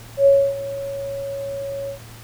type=tone with ADSR envelope; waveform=sine; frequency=554.4 Hz; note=C#5; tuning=in tune; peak=-8 dBFS; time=0.17-1.99 s; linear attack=92 ms; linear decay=280 ms; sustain=-17 dB; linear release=99 ms; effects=added 114 Hz sine -40 dBFS peak until 2.23 s + pink hiss -43 dBFS RMS until 2.23 s